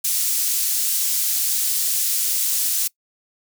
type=high-pass noise; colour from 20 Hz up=pink; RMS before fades=-21 dBFS; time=0.04-2.88 s; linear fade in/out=10 ms; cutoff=7100 Hz; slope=12 dB/octave; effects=noise-tail reverb RT60 0.1 s tail -23 dB re dry